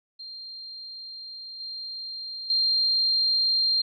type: tone with level steps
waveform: sine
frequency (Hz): 4186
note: C8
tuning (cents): 0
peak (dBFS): -37 / -33 / -20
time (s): 0.19-3.82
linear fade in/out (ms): 10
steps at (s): 1.6 / 2.5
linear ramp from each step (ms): 2
effects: none